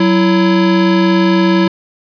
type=tone pair together; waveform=square; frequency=186.8 / 332.8 Hz; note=F#3 / E4; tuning=+17 / +17 cents; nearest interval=minor seventh; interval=1000 cents; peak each=-12 dBFS; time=0-1.68 s; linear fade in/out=5 ms; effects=resampled to 11025 Hz + 8-bit